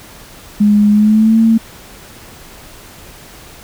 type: tone with pitch glide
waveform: sine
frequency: 207.7 to 225.2 Hz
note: G#3 to A3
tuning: 0 to +40 cents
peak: -6 dBFS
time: 0.6-1.58 s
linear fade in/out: 10 ms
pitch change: +140 cents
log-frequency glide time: 0.91-1.39 s
effects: pink hiss -37 dBFS RMS until 3.63 s